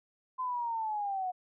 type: linear sweep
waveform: sine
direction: down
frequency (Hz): 1031 to 723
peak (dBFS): -31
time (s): 0.38-1.32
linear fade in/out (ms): 20
effects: none